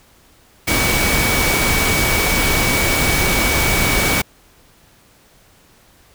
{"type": "tone in noise", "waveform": "sine", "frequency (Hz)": 2262, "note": "C#7", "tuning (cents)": 34, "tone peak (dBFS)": -20, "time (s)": [0.67, 4.22], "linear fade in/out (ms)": 10, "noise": "pink", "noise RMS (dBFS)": -17, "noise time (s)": [0.67, 4.22], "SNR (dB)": -6, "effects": ["pink hiss -51 dBFS RMS until 6.14 s"]}